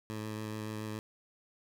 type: tone with vibrato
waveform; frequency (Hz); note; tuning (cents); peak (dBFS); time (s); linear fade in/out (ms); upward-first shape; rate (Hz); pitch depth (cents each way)
15% pulse; 108.1; A2; -30; -31; 0.1-0.99; 0; sine; 7.1; 15
effects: none